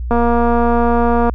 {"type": "click train", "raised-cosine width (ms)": 1, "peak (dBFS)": -3, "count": 281, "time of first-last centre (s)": [0.11, 1.296], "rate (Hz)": 236, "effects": ["added 60 Hz sine -20 dBFS peak until 1.34 s"]}